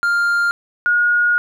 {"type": "tone pair in turn", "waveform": ["triangle", "sine"], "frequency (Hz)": [1400, 1439.4], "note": ["F6", "F#6"], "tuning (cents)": [4, -48], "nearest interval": "unison", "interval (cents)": 48, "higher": "second", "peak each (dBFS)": -12, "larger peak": "neither", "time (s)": [[0.03, 0.51], [0.86, 1.38]], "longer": "second", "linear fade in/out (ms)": 0, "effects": []}